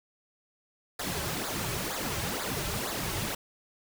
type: noise with flanger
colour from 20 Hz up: pink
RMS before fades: -33 dBFS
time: 0.99-3.35 s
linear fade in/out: 5 ms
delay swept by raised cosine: 0.34 to 4.24 ms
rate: 2.1 Hz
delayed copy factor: -0.75
effects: none